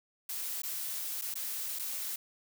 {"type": "noise with dropouts", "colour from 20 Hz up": "blue", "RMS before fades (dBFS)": -37, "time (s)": [0.29, 2.16], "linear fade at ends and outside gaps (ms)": 5, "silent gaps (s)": [[0.62, 0.633], [1.214, 1.219], [1.342, 1.354], [1.789, 1.793]], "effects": []}